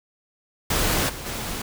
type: noise with level steps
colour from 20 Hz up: pink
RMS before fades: -22 / -35 / -30 dBFS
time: 0.7-1.62 s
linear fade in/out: 5 ms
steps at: 1.08 / 1.25 s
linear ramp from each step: 20 ms
effects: none